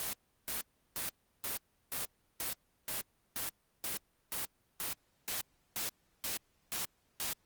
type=noise bursts; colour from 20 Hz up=white; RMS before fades=-37 dBFS; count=16; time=0-7.33 s; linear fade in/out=0 ms; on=130 ms; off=350 ms; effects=pink hiss -74 dBFS RMS until 7.45 s + Opus 32 kbps